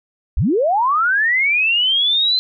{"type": "linear sweep", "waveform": "sine", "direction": "up", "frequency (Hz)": [35.41, 4100], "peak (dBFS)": -13, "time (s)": [0.37, 2.39], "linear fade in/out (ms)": 0, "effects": []}